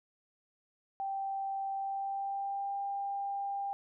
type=tone with pitch glide; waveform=sine; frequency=782 to 796.6 Hz; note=G5 to G5; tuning=-4 to +28 cents; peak=-33 dBFS; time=1-3.73 s; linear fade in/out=0 ms; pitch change=+32 cents; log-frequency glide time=1.74-2.76 s; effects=none